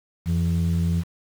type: tone pair together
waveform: sine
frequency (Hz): 87.31 / 169.26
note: F2 / E3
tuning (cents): 0 / +46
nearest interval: major seventh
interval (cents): 1146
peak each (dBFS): -20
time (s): 0.25-1.04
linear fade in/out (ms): 50
effects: tanh soft clip ceiling -16 dBFS + 7-bit